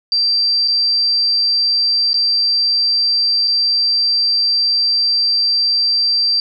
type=tone with dropouts; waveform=sine; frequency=4699 Hz; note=D8; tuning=in tune; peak=-12 dBFS; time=0.12-6.4 s; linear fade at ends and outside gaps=1 ms; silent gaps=0.677-0.682 / 2.132-2.142 / 3.475-3.479 s; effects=none